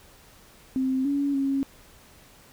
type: tone with pitch steps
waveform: sine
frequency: 261.9 / 282.3 / 273.4 Hz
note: C4 / C#4 / C#4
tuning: +2 / +32 / -24 cents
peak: -22 dBFS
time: 0.76-1.63 s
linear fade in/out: 0 ms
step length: 290 ms
effects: pink hiss -53 dBFS RMS until 2.52 s